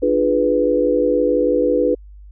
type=chord; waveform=sine; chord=D diminished seventh; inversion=none; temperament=equal with one note detuned; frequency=297.4 / 349.2 / 415.3 / 493.9 Hz; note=D4 / F4 / Ab4 / Cb5; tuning=+22 / 0 / 0 / 0 cents; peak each=-20 / -22 / -21 / -16 dBFS; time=0.02-1.95 s; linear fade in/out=10 ms; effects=added 50 Hz sine -37 dBFS peak until 2.31 s